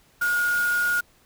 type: tone in noise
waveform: sine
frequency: 1435 Hz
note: F6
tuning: 47 cents sharp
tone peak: -20 dBFS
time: 0.21-1.01 s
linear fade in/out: 10 ms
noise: white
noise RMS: -35 dBFS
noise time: 0.21-1.01 s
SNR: +12 dB
effects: pink hiss -59 dBFS RMS until 1.25 s